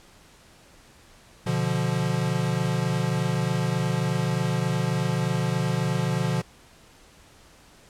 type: chord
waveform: square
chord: B diminished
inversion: none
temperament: equal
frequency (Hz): 123.47 / 146.83 / 174.61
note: B2 / D3 / F3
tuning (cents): 0 / 0 / 0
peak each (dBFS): -28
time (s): 1.46-6.42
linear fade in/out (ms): 10
effects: pink hiss -53 dBFS RMS until 7.89 s + low-pass 10000 Hz 12 dB/octave